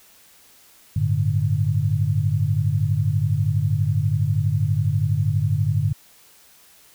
sine chord, G suspended second, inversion none, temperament just, 98 / 110.25 / 147 Hz, G2 / A2 / D3, 0 / +4 / +2 cents, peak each -22 dBFS, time 0.96-5.93 s, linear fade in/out 5 ms, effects white hiss -52 dBFS RMS until 6.94 s

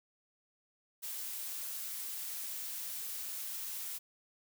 blue noise, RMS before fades -41 dBFS, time 1.02-3.99 s, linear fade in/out 20 ms, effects none

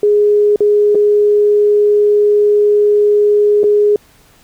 sine tone with dropouts, 415.3 Hz, G#4, in tune, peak -7 dBFS, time 0.03-3.96 s, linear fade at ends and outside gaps 2 ms, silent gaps 0.56-0.605 / 0.948-0.953 / 3.633-3.64 s, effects pink hiss -48 dBFS RMS until 4.43 s

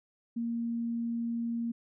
sine tone, 233.1 Hz, A#3, in tune, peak -30 dBFS, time 0.36-1.72 s, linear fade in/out 10 ms, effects none

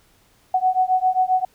sine beating tone pair, 740 / 747.5 Hz, F#5 / F#5, 0 / +17 cents, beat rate 7.5 Hz, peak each -19 dBFS, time 0.54-1.45 s, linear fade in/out 5 ms, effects pink hiss -58 dBFS RMS until 1.54 s

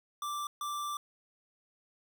square tone bursts at uneven times, 1174.7 Hz, D6, in tune, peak -35 dBFS, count 2, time 0.22-0.47 / 0.61-0.97 s, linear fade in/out 2 ms, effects none

